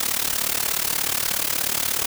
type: noise with amplitude modulation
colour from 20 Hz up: white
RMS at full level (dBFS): -20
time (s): 0-2.06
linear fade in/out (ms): 5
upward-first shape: sine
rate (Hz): 36.7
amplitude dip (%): 85
effects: none